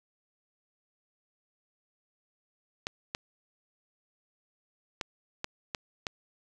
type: clicks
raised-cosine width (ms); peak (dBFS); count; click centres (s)
0.2; -15; 6; 2.869 / 3.149 / 5.012 / 5.444 / 5.748 / 6.068
effects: none